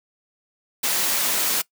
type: noise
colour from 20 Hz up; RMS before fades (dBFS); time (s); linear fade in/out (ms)
white; -22; 0.83-1.62; 10
effects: noise-tail reverb RT60 0.1 s tail -21 dB re dry + high-pass 200 Hz 12 dB/octave